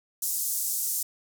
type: band-pass noise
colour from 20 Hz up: white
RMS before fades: -29 dBFS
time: 0.22-1.03 s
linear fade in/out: 5 ms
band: 6200 to 16000 Hz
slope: 24 dB/octave
effects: none